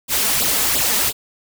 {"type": "noise with flanger", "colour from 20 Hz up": "white", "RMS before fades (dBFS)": -18, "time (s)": [0.08, 1.13], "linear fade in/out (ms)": 50, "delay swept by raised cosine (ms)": [0.24, 4.64], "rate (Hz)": 2.9, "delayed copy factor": 0.8, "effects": []}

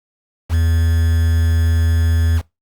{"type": "tone with quantisation", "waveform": "triangle", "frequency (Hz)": 82.41, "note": "E2", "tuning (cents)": 0, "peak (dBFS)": -10, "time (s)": [0.49, 2.42], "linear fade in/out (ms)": 50, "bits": 5, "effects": ["noise-tail reverb RT60 0.2 s tail -22 dB re dry", "Opus 48 kbps"]}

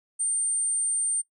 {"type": "tone", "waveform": "sine", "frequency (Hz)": 8870, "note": "C#9", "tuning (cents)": 0, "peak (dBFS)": -21, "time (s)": [0.19, 1.22], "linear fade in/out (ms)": 20, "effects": ["noise-tail reverb RT60 0.1 s tail -19 dB re dry", "tanh soft clip ceiling -22 dBFS"]}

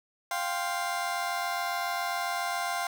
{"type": "chord", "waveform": "30% pulse", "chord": "F suspended second", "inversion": "none", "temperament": "just", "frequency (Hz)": [698.5, 785.8, 1047.7], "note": ["F5", "G5", "C6"], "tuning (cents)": [0, 4, 2], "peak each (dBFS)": [-30, -32, -32], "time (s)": [0.31, 2.87], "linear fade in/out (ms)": 2, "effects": []}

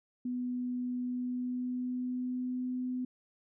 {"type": "tone with pitch glide", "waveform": "sine", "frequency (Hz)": [248.1, 252.3], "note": ["B3", "B3"], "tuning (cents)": [8, 37], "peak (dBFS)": -32, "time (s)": [0.25, 3.05], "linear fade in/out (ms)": 5, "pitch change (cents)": 29, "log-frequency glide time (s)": [1.01, 2.72], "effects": []}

